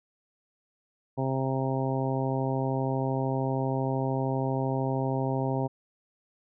harmonic tone, 132.9 Hz, C3, 27 cents sharp, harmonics 1 / 2 / 3 / 4 / 5 / 6 / 7, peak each -29 / -32 / -34 / -35 / -36 / -37 / -37 dBFS, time 1.17-5.68 s, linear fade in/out 20 ms, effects none

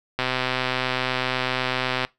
click train, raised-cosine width 0.3 ms, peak -7 dBFS, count 239, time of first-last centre 0.19-2.049 s, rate 128 Hz, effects noise-tail reverb RT60 0.2 s tail -22 dB re dry

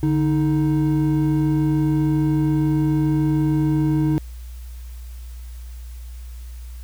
triangle tone pair together, 146.83 / 312.4 Hz, D3 / D#4, 0 / +7 cents, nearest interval octave + minor second, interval 1307 cents, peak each -17 / -17 dBFS, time 0.03-4.18 s, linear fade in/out 0 ms, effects added 60 Hz sine -32 dBFS peak until 6.83 s + white hiss -51 dBFS RMS until 6.83 s

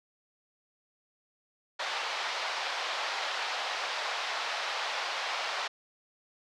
pink band-pass noise, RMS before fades -34 dBFS, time 1.79-5.68 s, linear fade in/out 10 ms, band 650 to 4900 Hz, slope 24 dB/octave, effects none

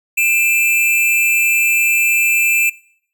square tone pair together, 2388 / 2639 Hz, D7 / E7, +28 / +1 cents, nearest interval major second, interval 173 cents, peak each -17 / -15 dBFS, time 0.17-2.7 s, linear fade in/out 10 ms, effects noise-tail reverb RT60 0.6 s tail -20 dB re dry

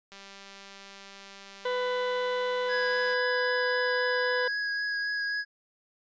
click train, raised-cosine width 0.2 ms, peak -30 dBFS, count 595, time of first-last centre 0.12-3.135 s, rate 197 Hz
harmonic tone, 498.5 Hz, B4, 16 cents sharp, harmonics 1 / 2 / 3 / 4 / 6 / 7 / 8, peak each -28 / -34 / -38 / -40 / -44 / -45 / -46 dBFS, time 1.65-4.48 s, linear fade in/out 5 ms
square tone with vibrato, 1659 Hz, G#6, 2 cents flat, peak -29 dBFS, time 2.68-5.45 s, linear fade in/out 50 ms, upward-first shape triangle, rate 3.8 Hz, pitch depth 13 cents each way
effects resampled to 16000 Hz

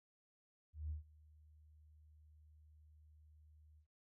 sine tone with ADSR envelope, 76.5 Hz, D#2, 29 cents flat, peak -38 dBFS, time 0.73-3.87 s, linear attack 170 ms, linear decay 130 ms, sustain -24 dB, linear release 91 ms, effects tanh soft clip ceiling -34 dBFS

